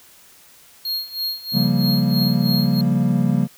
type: tone with tremolo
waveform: square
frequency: 4260 Hz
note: C8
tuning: 30 cents sharp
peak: -21 dBFS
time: 0.85-2.81 s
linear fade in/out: 2 ms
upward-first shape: sine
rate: 3.1 Hz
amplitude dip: 85%
type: chord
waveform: triangle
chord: G half-diminished seventh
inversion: second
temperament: equal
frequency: 138.59 / 174.61 / 196 / 233.1 Hz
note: Db3 / F3 / G3 / Bb3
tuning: 0 / 0 / 0 / 0 cents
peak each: -19 dBFS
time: 1.52-3.48 s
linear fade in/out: 50 ms
effects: white hiss -49 dBFS RMS until 3.57 s